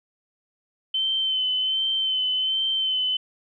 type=tone with vibrato; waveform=sine; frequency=3072 Hz; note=G7; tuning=36 cents flat; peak=-21 dBFS; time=0.94-3.17 s; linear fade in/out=5 ms; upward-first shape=sine; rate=1.3 Hz; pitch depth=27 cents each way; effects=none